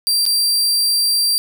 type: tone with dropouts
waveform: sawtooth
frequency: 4712 Hz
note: D8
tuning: 5 cents sharp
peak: -11 dBFS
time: 0.07-1.38 s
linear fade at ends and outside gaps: 0 ms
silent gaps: 0.254-0.263 s
effects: none